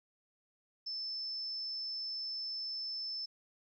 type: tone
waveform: sine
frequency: 5274 Hz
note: E8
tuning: in tune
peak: -37 dBFS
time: 0.86-3.26 s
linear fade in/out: 10 ms
effects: 13-bit